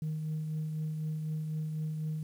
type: tone with tremolo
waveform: sine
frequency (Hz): 155.56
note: D#3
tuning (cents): 0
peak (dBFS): -29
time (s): 0.02-2.23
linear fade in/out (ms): 2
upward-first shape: triangle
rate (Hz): 4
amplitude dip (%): 40
effects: tanh soft clip ceiling -29 dBFS + 10-bit